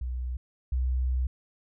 sine tone pair in turn, 62.2 / 63.58 Hz, B1 / C2, +13 / -49 cents, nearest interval unison, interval 38 cents, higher second, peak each -29 / -23 dBFS, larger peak second, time 0.01-0.37 / 0.72-1.27 s, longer second, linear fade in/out 5 ms, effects tanh soft clip ceiling -19 dBFS

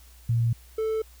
sine / triangle tone pair in turn, 116.54 / 440 Hz, A#2 / A4, 0 / 0 cents, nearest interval octave + major seventh, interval 2300 cents, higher second, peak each -20 / -22 dBFS, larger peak first, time 0.29-0.53 / 0.78-1.02 s, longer neither, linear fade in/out 5 ms, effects added 60 Hz sine -49 dBFS peak until 1.2 s + white hiss -56 dBFS RMS until 1.2 s

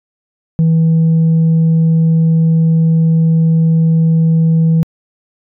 sine tone, 162.6 Hz, E3, 23 cents flat, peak -5 dBFS, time 0.59-4.83 s, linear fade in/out 0 ms, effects tanh soft clip ceiling -6 dBFS

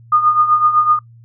sine tone with tremolo, 1224 Hz, D#6, 29 cents flat, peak -7 dBFS, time 0.12-0.99 s, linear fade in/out 5 ms, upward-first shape triangle, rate 7.9 Hz, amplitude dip 75%, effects noise-tail reverb RT60 0.1 s tail -20 dB re dry + added 116 Hz sine -40 dBFS peak until 1.24 s

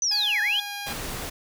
sine linear two-way sweep, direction down then up, 6160 to 1604 to 3402 Hz, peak -21 dBFS, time 0.02-0.6 s, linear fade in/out 2 ms, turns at 0.41 s
10% pulse tone with pitch glide, 830.6 to 813 Hz, G#5 to G#5, 0 to -37 cents, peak -23 dBFS, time 0.11-0.93 s, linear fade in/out 5 ms, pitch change -37 cents, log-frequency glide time 0.36-0.74 s
pink noise, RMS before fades -33 dBFS, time 0.86-1.3 s, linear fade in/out 10 ms
effects none

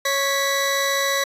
20% pulse tone pair together, 553.4 / 1964 Hz, C#5 / B6, -3 / -10 cents, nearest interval octave + minor seventh, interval 2193 cents, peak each -17 dBFS, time 0.05-1.24 s, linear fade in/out 5 ms, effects resampled to 32000 Hz

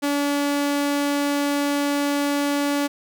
sawtooth tone, 286.3 Hz, D4, 44 cents flat, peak -16 dBFS, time 0.02-2.88 s, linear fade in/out 20 ms, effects none

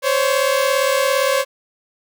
sawtooth tone pair together, 523.3 / 560.8 Hz, C5 / C#5, 0 / +20 cents, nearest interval minor second, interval 120 cents, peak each -14 dBFS, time 0.02-1.45 s, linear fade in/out 50 ms, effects none

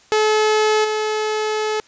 sawtooth tone with level steps, 430 Hz, A4, 40 cents flat, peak -10 / -15 dBFS, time 0.12-1.8 s, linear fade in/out 0 ms, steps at 0.84 s, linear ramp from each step 10 ms, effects white hiss -51 dBFS RMS until 1.87 s + resampled to 16000 Hz

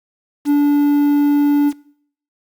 triangle tone with quantisation, 289.6 Hz, D4, 24 cents flat, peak -8 dBFS, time 0.45-1.73 s, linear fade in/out 50 ms, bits 6, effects noise-tail reverb RT60 0.6 s tail -21 dB re dry + Opus 48 kbps

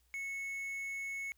triangle tone with quantisation, 2200 Hz, C#7, 14 cents flat, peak -36 dBFS, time 0.14-1.32 s, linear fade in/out 0 ms, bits 9, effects added 61 Hz sine -70 dBFS peak until 1.37 s + white hiss -75 dBFS RMS until 1.37 s

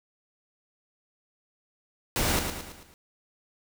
pink noise with echo, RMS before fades -26 dBFS, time 2.16-2.39 s, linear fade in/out 0 ms, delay 110 ms, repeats 5, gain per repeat -6 dB, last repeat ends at 2.94 s, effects none

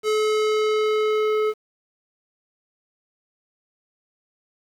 square tone with low-pass filter sweep, 429.6 Hz, A4, 41 cents flat, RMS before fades -21 dBFS, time 0.03-1.54 s, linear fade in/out 50 ms, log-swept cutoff 9000 to 1900 Hz, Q 0.73, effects 8-bit

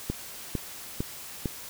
click train, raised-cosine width 3 ms, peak -15 dBFS, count 4, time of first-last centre 0.1-1.457 s, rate 2.21 Hz, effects white hiss -42 dBFS RMS until 1.69 s

